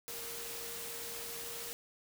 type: tone in noise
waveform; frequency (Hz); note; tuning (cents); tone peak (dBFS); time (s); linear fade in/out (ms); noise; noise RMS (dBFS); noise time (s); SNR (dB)
sine; 466.2; A#4; 0; -50; 0.08-1.73; 0; white; -43; 0.08-1.73; -10
effects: none